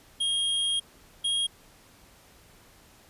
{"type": "tone pair in turn", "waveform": "square", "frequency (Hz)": [3248, 3264], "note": ["G#7", "G#7"], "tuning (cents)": [-39, -31], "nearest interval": "unison", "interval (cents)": 8, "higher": "second", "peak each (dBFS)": -25, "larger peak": "neither", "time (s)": [[0.2, 0.8], [1.24, 1.47]], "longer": "first", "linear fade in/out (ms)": 10, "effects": ["pink hiss -56 dBFS RMS until 3.09 s", "resampled to 32000 Hz"]}